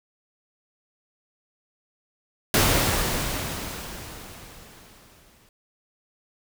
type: noise with exponential decay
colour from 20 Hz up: pink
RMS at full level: -18 dBFS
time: 2.54-5.49 s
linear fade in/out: 1 ms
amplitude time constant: 640 ms
effects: none